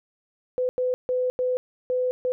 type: tone bursts at uneven times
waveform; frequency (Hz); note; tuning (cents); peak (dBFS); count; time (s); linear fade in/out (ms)
sine; 504; B4; +35; -21; 6; 0.58-0.69 / 0.78-0.94 / 1.09-1.3 / 1.39-1.57 / 1.9-2.11 / 2.25-2.32; 0
effects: none